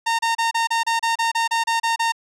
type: tone bursts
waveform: sawtooth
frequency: 917 Hz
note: A#5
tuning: 29 cents flat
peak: -14 dBFS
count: 13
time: 0.06-2.122 s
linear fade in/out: 10 ms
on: 130 ms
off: 31 ms
effects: low-pass 8000 Hz 12 dB/octave